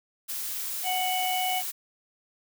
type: noise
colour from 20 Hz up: blue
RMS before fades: -33 dBFS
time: 0.28-1.72 s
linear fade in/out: 20 ms
type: harmonic tone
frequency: 740 Hz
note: F#5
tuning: in tune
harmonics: 1 / 3 / 4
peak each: -27 / -35 / -33 dBFS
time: 0.83-1.63 s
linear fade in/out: 50 ms
effects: none